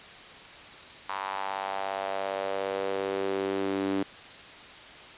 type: tone with high-pass filter sweep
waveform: sawtooth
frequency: 97.3 Hz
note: G2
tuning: 12 cents flat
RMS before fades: -31 dBFS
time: 1.09-4.03 s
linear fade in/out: 5 ms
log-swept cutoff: 1000 to 290 Hz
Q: 3.5
effects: white hiss -46 dBFS RMS until 5.17 s + resampled to 8000 Hz